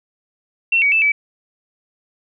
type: tone with pitch steps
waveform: sine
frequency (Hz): 2710 / 2259 / 2638 / 2298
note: E7 / C#7 / E7 / D7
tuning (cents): +47 / +32 / +1 / -38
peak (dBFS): -12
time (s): 0.72-1.12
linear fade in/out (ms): 5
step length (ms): 100
effects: none